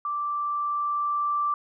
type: tone with level ramp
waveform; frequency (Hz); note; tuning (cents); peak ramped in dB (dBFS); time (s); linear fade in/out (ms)
sine; 1172; D6; -4; -26 to -22; 0.05-1.54; 2
effects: none